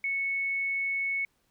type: tone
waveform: sine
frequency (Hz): 2208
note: C#7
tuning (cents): -7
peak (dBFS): -27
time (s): 0.04-1.25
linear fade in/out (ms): 2
effects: pink hiss -72 dBFS RMS until 1.5 s